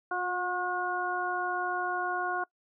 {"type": "harmonic tone with a mistuned harmonic", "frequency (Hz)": 361.2, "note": "F#4", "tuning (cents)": -42, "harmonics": [1, 2, 3, 4], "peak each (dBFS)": [-37, -33, -35, -33], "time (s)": [0.11, 2.44], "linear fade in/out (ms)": 5, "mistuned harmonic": 1, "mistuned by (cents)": -20, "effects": ["noise-tail reverb RT60 0.1 s tail -23 dB re dry"]}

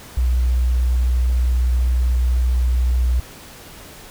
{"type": "tone", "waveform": "sine", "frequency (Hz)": 61.74, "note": "B1", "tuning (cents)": 0, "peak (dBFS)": -14, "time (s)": [0.17, 3.2], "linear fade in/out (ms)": 5, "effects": ["pink hiss -40 dBFS RMS until 4.1 s"]}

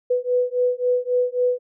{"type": "beating tone pair", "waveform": "sine", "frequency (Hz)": [493.9, 497.6], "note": ["B4", "B4"], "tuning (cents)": [0, 13], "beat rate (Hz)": 3.7, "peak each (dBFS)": -21, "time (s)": [0.1, 1.59], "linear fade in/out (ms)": 10, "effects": []}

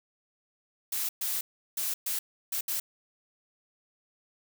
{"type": "noise bursts at uneven times", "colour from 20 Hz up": "blue", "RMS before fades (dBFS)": -31, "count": 6, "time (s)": [[0.92, 1.09], [1.21, 1.41], [1.77, 1.94], [2.06, 2.19], [2.52, 2.61], [2.68, 2.8]], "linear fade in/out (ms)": 5, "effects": []}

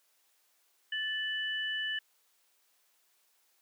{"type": "tone pair together", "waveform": "sine", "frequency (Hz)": [1750.1, 2975], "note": ["A6", "F#7"], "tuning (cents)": [-10, 9], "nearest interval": "major sixth", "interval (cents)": 919, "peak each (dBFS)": [-34, -35], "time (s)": [0.92, 1.99], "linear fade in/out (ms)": 5, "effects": ["white hiss -71 dBFS RMS until 3.61 s", "high-pass 400 Hz 12 dB/octave"]}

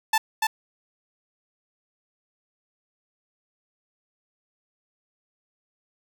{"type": "tone with echo", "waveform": "sawtooth", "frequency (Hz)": 880, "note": "A5", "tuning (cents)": 0, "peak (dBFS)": -14, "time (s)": [0.13, 0.18], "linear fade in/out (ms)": 5, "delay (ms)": 290, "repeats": 1, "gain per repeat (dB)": -3, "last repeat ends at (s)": 0.47, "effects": []}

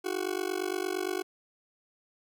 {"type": "tone with amplitude modulation", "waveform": "40% pulse", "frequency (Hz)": 370, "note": "F#4", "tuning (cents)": 0, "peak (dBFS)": -25, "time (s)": [0.04, 1.23], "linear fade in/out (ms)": 20, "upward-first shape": "sine", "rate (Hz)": 48.7, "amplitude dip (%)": 100, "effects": []}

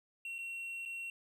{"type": "tone with dropouts", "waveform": "triangle", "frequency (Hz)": 2730, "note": "F7", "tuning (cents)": -40, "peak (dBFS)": -38, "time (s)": [0.25, 1.1], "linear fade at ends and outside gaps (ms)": 2, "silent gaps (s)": [[0.383, 0.387], [0.853, 0.858]], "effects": []}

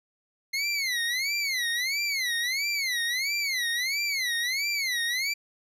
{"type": "tone with vibrato", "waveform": "25% pulse", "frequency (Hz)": 2093, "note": "C7", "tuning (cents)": 0, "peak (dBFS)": -22, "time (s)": [0.53, 5.34], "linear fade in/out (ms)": 10, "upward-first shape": "sine", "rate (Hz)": 1.5, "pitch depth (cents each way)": 210, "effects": ["low-pass 12000 Hz 12 dB/octave"]}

